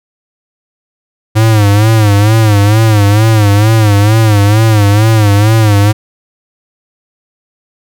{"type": "tone with vibrato", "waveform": "square", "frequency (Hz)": 106.3, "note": "G#2", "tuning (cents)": 41, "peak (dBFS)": -5, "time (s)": [1.35, 5.93], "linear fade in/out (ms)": 20, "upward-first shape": "sine", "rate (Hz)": 2.2, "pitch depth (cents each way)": 97, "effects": []}